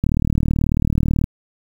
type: click train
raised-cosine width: 5 ms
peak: -5 dBFS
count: 47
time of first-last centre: 0.04-1.241 s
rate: 38.3 Hz
effects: 7-bit